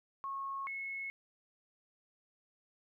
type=tone pair in turn; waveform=sine; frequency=1093 / 2186 Hz; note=C#6 / C#7; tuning=-25 / -25 cents; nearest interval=octave; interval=1200 cents; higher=second; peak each=-37 / -38 dBFS; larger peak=first; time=0.24-0.67 / 0.67-1.1 s; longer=neither; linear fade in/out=0 ms; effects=13-bit